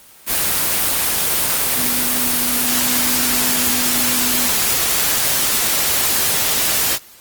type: tone in noise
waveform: sine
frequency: 246.9 Hz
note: B3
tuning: in tune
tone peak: -25 dBFS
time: 1.75-4.51 s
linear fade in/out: 50 ms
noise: white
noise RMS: -17 dBFS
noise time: 0.26-6.99 s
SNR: -11 dB
effects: white hiss -44 dBFS RMS until 7.2 s + Opus 24 kbps